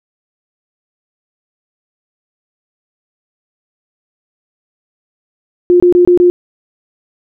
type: tone bursts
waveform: sine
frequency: 354.6 Hz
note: F4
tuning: 26 cents sharp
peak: -4 dBFS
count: 5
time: 5.7-6.3 s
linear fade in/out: 0 ms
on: 100 ms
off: 25 ms
effects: none